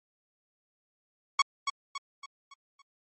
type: tone with echo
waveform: sawtooth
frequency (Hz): 1112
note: C#6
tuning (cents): +5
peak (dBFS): -16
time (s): 1.39-1.42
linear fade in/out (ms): 5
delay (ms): 280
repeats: 5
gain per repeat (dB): -7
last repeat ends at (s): 2.82
effects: MP3 32 kbps